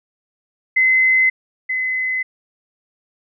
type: tone pair in turn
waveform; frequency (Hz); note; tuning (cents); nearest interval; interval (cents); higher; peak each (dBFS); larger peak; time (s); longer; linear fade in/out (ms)
sine; 2048 / 2033; C7 / B6; -38 / +50; unison; 12; first; -11 / -18; first; 0.76-1.3 / 1.69-2.23; neither; 10
effects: none